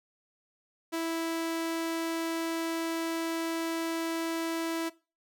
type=tone; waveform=sawtooth; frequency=329.2 Hz; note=E4; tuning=2 cents flat; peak=-26 dBFS; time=0.92-4.9 s; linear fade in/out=20 ms; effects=noise-tail reverb RT60 0.3 s tail -19 dB re dry